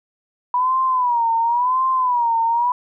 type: tone with vibrato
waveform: sine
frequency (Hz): 977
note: B5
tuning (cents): -19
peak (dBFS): -15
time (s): 0.54-2.72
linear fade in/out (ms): 2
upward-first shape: sine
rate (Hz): 0.94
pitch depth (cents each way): 120
effects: none